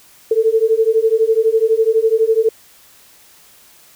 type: beating tone pair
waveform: sine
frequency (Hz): 440 / 452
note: A4 / A4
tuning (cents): 0 / +47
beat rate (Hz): 12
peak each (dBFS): -14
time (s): 0.31-2.49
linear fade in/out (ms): 5
effects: white hiss -47 dBFS RMS until 3.95 s